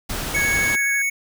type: noise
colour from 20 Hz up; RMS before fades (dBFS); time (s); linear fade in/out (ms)
pink; -27; 0.09-0.76; 10
type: tone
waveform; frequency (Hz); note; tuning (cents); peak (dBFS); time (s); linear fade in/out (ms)
square; 2217; C#7; 0; -20; 0.34-1.1; 10
type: tone with vibrato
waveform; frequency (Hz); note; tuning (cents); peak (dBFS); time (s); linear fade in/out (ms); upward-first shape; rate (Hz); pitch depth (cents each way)
sine; 1661.2; G#6; 0; -23; 0.36-1.02; 5; sine; 12; 19
effects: none